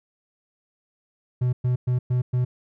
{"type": "tone bursts", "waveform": "triangle", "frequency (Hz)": 124.8, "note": "B2", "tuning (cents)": 19, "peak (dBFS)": -17, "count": 5, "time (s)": [1.41, 2.45], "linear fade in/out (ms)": 10, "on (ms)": 120, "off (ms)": 110, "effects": []}